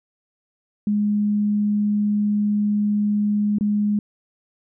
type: tone with dropouts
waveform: sine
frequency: 207.7 Hz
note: G#3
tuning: in tune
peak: -17 dBFS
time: 0.87-3.99 s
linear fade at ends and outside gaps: 2 ms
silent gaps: 3.585-3.609 s
effects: none